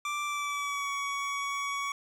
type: tone with pitch glide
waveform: 25% pulse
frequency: 1174.7 to 1124.2 Hz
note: D6 to C#6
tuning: 0 to +24 cents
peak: -27 dBFS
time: 0.05-1.92 s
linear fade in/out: 2 ms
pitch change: -76 cents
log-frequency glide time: 0.25-0.91 s
effects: low-pass 9000 Hz 12 dB/octave + 10-bit